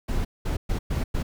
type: noise bursts at uneven times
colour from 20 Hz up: brown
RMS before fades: -25 dBFS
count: 5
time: 0.08-0.25 / 0.45-0.57 / 0.69-0.79 / 0.9-1.04 / 1.14-1.23 s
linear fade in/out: 10 ms
effects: none